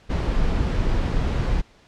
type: noise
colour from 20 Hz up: brown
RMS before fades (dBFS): -21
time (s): 0.09-1.62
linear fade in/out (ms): 20
effects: pink hiss -54 dBFS RMS until 1.87 s + low-pass 5000 Hz 12 dB/octave